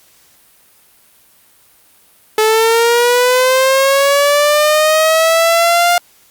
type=linear sweep; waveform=sawtooth; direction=up; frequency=431 to 705 Hz; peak=-5 dBFS; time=2.38-5.98 s; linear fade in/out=2 ms; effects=white hiss -49 dBFS RMS until 6.3 s + Opus 48 kbps